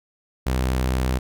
sawtooth tone, 63.9 Hz, C2, 40 cents flat, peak -16 dBFS, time 0.46-1.19 s, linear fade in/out 10 ms, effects none

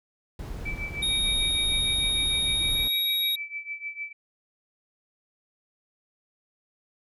brown noise, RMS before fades -34 dBFS, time 0.39-2.88 s, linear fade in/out 2 ms
sine tone with tremolo, 2315 Hz, D7, 25 cents flat, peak -29 dBFS, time 0.65-4.13 s, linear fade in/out 10 ms, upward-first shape triangle, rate 6.6 Hz, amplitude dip 90%
square tone with pitch glide, 3729 to 3781 Hz, A#7 to A#7, 0 to +24 cents, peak -24 dBFS, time 1.02-3.36 s, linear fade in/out 10 ms, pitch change +24 cents, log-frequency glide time 2.56-2.97 s
effects none

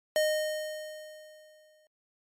square tone with exponential decay, 616 Hz, D#5, 17 cents flat, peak -23 dBFS, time 0.16-1.87 s, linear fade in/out 1 ms, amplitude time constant 370 ms, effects MP3 64 kbps

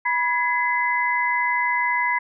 sine tone cluster, 978 / 1678 / 2032 Hz, B5 / G#6 / B6, -17 / +17 / +49 cents, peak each -22 / -29 / -22 dBFS, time 0.05-2.19 s, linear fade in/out 10 ms, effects none

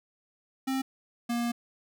square tone pair in turn, 265.3 / 237 Hz, C4 / A#3, +24 / +29 cents, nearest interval major second, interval 195 cents, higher first, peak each -28 dBFS, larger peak neither, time 0.67-0.82 / 1.29-1.52 s, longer second, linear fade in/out 10 ms, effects none

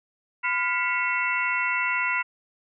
sine tone cluster, 1004 / 1412 / 1968 / 2202 / 2699 Hz, B5 / F6 / B6 / C#7 / E7, +28 / +19 / -7 / -12 / +40 cents, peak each -29 dBFS, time 0.43-2.23 s, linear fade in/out 20 ms, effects none

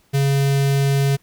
square tone with notch filter, 138.59 Hz, C#3, in tune, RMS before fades -17 dBFS, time 0.13-1.17 s, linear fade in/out 20 ms, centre 1100 Hz, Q 1.4, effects pink hiss -59 dBFS RMS until 1.22 s

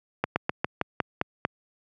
slowing click train, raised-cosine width 0.5 ms, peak -8 dBFS, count 8, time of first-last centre 0.24-1.451 s, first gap 120 ms, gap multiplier 1.12, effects high-pass 100 Hz 12 dB/octave

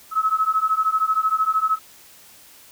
sine beating tone pair, 1283 / 1296 Hz, E6 / E6, -47 / -30 cents, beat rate 13 Hz, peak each -21 / -20 dBFS, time 0.11-1.79 s, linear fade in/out 50 ms, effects white hiss -48 dBFS RMS until 2.71 s

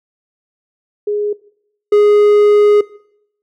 sine / triangle tone pair in turn, 415.3 / 415.3 Hz, G#4 / G#4, 0 / 0 cents, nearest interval unison, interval 0 cents, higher neither, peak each -14 / -4 dBFS, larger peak second, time 1.07-1.33 / 1.92-2.81 s, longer second, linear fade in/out 5 ms, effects noise-tail reverb RT60 0.7 s tail -20 dB re dry

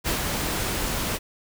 pink noise with ADSR envelope, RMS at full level -24 dBFS, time 0.04-1.19 s, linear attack 37 ms, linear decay 110 ms, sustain -3 dB, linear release 36 ms, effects none

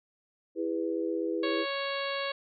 sine chord, E major, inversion none, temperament equal with one note detuned, 329.6 / 405.8 / 493.9 Hz, E4 / G#4 / B4, 0 / -40 / 0 cents, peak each -31 / -34 / -34 dBFS, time 0.55-1.66 s, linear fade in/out 50 ms
harmonic tone, 554.4 Hz, C#5, in tune, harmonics 1 / 2 / 3 / 4 / 5 / 6 / 7 / 8, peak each -34 / -37 / -39 / -40 / -41 / -42 / -42 / -43 dBFS, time 1.43-2.32 s, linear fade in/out 5 ms
effects none

